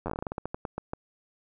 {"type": "slowing click train", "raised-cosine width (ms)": 1, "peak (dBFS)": -18, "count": 17, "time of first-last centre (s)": [0.06, 0.934], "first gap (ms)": 10, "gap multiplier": 1.2, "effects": []}